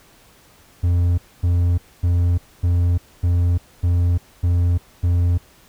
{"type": "tone bursts", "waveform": "triangle", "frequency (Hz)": 87.31, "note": "F2", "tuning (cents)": 0, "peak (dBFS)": -12, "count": 8, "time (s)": [0.83, 5.38], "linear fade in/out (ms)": 10, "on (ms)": 350, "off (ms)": 250, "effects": ["pink hiss -51 dBFS RMS until 5.68 s"]}